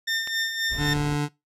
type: tone with tremolo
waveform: 20% pulse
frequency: 1808 Hz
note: A6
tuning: 47 cents sharp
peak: -18 dBFS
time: 0.07-0.94 s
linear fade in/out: 10 ms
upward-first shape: sine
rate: 3.8 Hz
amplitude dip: 55%
type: click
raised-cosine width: 0.2 ms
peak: -18 dBFS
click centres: 0.274 s
type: noise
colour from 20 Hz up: brown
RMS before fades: -34 dBFS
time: 0.69-1.18 s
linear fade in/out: 50 ms
type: tone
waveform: 25% pulse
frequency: 146.6 Hz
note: D3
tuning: 3 cents flat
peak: -19 dBFS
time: 0.77-1.29 s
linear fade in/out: 50 ms
effects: noise-tail reverb RT60 0.2 s tail -21 dB re dry + low-pass 10000 Hz 12 dB/octave